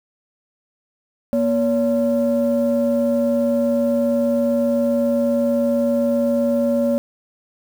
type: tone pair together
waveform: sine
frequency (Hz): 238.7 / 566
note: A#3 / C#5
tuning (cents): +41 / +36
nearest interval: octave + minor third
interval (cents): 1495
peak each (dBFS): -17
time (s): 1.33-6.98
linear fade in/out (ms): 0
effects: tanh soft clip ceiling -10 dBFS + 7-bit